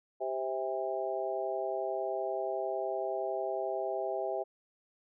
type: harmonic tone with a mistuned harmonic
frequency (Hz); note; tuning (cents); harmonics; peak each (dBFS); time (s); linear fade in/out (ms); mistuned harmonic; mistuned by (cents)
130.81; C3; 0; 3 / 4 / 5 / 6; -37 / -38 / -35 / -39; 0.2-4.44; 20; 6; +46
effects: none